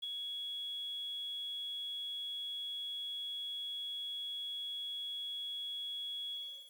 sine tone with ADSR envelope, 3350 Hz, G#7, 14 cents sharp, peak -34 dBFS, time 0.02-6.72 s, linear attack 19 ms, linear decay 5 ms, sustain -4 dB, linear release 390 ms, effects tanh soft clip ceiling -30 dBFS + 10-bit

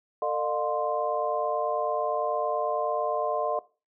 sine tone cluster, 450.4 / 603 / 712 / 1045 Hz, A4 / D5 / F5 / C6, +40 / +46 / +33 / -2 cents, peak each -31 / -29 / -31 / -32 dBFS, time 0.22-3.59 s, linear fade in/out 2 ms, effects noise-tail reverb RT60 0.3 s tail -18 dB re dry

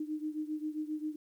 sine beating tone pair, 304.5 / 312 Hz, D#4 / D#4, -37 / +5 cents, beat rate 7.5 Hz, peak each -36 / -39 dBFS, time 0-1.16 s, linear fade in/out 5 ms, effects 11-bit

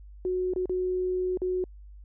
sine tone with dropouts, 366.9 Hz, F#4, 15 cents flat, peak -25 dBFS, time 0.25-1.64 s, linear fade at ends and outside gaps 1 ms, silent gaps 0.536-0.561 / 0.657-0.695 / 1.373-1.418 s, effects added 50 Hz sine -44 dBFS peak until 2.04 s

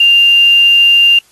sine tone with quantisation, 2794 Hz, F7, in tune, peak -4 dBFS, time 0-1.19 s, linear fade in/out 5 ms, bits 5, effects white hiss -49 dBFS RMS until 1.31 s + AAC 32 kbps

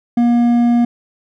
triangle tone with hard clipping, 238.2 Hz, A#3, 38 cents sharp, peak -11 dBFS, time 0.17-0.85 s, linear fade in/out 5 ms, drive 9 dB, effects none

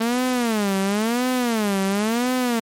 sawtooth tone with vibrato, 221.7 Hz, A3, 13 cents sharp, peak -15 dBFS, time 0-2.6 s, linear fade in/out 10 ms, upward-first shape sine, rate 0.96 Hz, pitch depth 240 cents each way, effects MP3 64 kbps

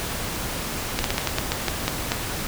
slowing click train, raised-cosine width 0.2 ms, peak -4 dBFS, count 10, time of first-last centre 0.99-2.119 s, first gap 52 ms, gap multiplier 1.21, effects pink hiss -29 dBFS RMS until 2.47 s

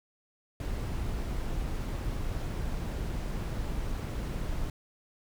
brown noise, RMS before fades -33 dBFS, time 0.6-4.7 s, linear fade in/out 2 ms, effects none

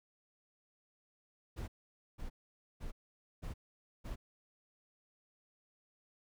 brown noise bursts, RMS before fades -42 dBFS, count 5, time 1.56-4.16 s, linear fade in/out 20 ms, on 120 ms, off 500 ms, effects none

